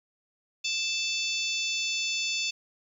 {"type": "harmonic tone with a mistuned harmonic", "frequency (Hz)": 880, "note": "A5", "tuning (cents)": 0, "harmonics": [3, 4, 5, 6, 7, 8], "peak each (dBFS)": [-31, -33, -35, -37, -38, -39], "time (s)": [0.64, 2.51], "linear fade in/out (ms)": 10, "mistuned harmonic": 5, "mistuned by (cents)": 39, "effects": ["10-bit"]}